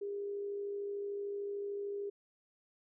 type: tone with amplitude modulation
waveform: sine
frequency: 404.1 Hz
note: G#4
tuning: 47 cents flat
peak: -35 dBFS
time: 0.01-2.1 s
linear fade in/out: 10 ms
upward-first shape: sine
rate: 53.4 Hz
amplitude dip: 30%
effects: none